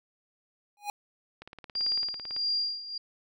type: tone with exponential growth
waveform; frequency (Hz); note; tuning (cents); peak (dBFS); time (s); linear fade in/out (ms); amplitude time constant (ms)
square; 823; G#5; -16; -28; 0.77-0.9; 1; 27
type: click train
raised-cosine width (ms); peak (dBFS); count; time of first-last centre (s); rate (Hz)
0.3; -28; 18; 1.42-2.364; 18
type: tone with tremolo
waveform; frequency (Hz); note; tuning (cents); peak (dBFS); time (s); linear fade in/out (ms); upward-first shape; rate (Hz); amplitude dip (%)
sine; 4785; D8; +32; -25; 1.75-2.98; 5; sine; 1.6; 80
effects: none